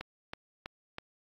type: click train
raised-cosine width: 0.3 ms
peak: -22 dBFS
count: 4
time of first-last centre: 0.01-0.984 s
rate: 3.08 Hz
effects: AAC 48 kbps